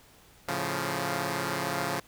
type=chord; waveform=5% pulse; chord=A augmented; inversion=none; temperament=equal with one note detuned; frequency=110 / 139.39 / 174.61 Hz; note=A2 / C#3 / E#3; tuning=0 / +10 / 0 cents; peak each=-26 / -21 / -21 dBFS; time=0.48-2 s; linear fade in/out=5 ms; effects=pink hiss -57 dBFS RMS until 2.07 s